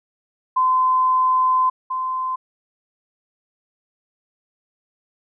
sine tone pair in turn, 1027 / 1032.4 Hz, C6 / C6, -33 / -23 cents, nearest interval unison, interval 10 cents, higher second, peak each -14 / -21 dBFS, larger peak first, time 0.56-1.7 / 1.9-2.36 s, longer first, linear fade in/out 10 ms, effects none

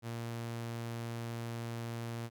sawtooth tone, 116.54 Hz, A#2, in tune, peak -34 dBFS, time 0.02-2.3 s, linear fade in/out 50 ms, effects none

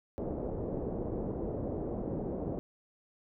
white low-pass noise, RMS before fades -36 dBFS, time 0.18-2.59 s, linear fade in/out 0 ms, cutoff 530 Hz, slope 24 dB/octave, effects none

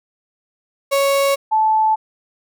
35% pulse / sine tone pair in turn, 554.4 / 872.2 Hz, C#5 / A5, 0 / -15 cents, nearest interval minor sixth, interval 785 cents, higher second, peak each -12 / -12 dBFS, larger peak neither, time 0.91-1.36 / 1.51-1.96 s, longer neither, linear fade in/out 20 ms, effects none

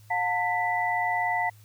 sine tone cluster, 717 / 896 / 1981 Hz, F5 / A5 / B6, +45 / +31 / +5 cents, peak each -28 dBFS, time 0.1-1.5 s, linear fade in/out 10 ms, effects added 106 Hz sine -50 dBFS peak until 1.64 s + white hiss -60 dBFS RMS until 1.64 s

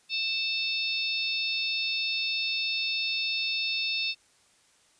harmonic tone with a mistuned harmonic, 880 Hz, A5, in tune, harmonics 3 / 4 / 5 / 6, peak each -30 / -32 / -34 / -36 dBFS, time 0.09-4.15 s, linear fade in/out 50 ms, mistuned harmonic 4, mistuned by +66 cents, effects white hiss -63 dBFS RMS until 4.99 s + resampled to 22050 Hz

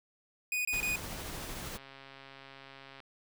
45% pulse tone bursts, 2478 Hz, D#7, 8 cents flat, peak -30 dBFS, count 3, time 0.52-0.958 s, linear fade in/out 2 ms, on 130 ms, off 24 ms
pink noise with tremolo, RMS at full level -40 dBFS, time 0.72-1.78 s, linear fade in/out 20 ms, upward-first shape triangle, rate 13 Hz, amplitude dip 25%
click train, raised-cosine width 0.3 ms, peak -34 dBFS, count 170, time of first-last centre 1.76-3.003 s, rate 136 Hz
effects none

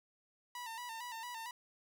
sawtooth tone with vibrato, 940 Hz, A#5, 14 cents sharp, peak -39 dBFS, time 0.55-1.51 s, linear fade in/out 2 ms, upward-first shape square, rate 4.4 Hz, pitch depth 68 cents each way, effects none

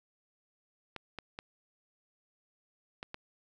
clicks, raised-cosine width 0.3 ms, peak -24 dBFS, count 5, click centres 0.963 / 1.187 / 1.389 / 3.029 / 3.144 s, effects none

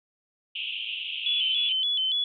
pink band-pass noise, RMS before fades -33 dBFS, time 0.55-1.73 s, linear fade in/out 10 ms, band 2600 to 3300 Hz, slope 96 dB/octave
sine tone with vibrato, 3231 Hz, G#7, 48 cents flat, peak -23 dBFS, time 1.26-2.24 s, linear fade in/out 2 ms, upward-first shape square, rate 3.5 Hz, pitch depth 91 cents each way
effects none

